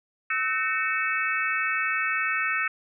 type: tone cluster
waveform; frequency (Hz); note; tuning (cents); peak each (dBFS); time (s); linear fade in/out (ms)
sine; 1300 / 1523 / 1829 / 2237 / 2608; E6 / F#6 / A#6 / C#7 / E7; -24 / +50 / -33 / +15 / -19; -30; 0.3-2.68; 5
effects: none